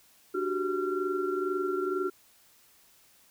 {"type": "tone cluster", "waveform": "sine", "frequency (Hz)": [297.3, 371.3, 393.4, 1370], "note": ["D4", "F#4", "G4", "F6"], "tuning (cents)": [21, 6, 6, -34], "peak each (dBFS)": [-37, -29, -36, -35], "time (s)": [0.34, 2.1], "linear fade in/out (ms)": 10, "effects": ["white hiss -61 dBFS RMS until 3.3 s"]}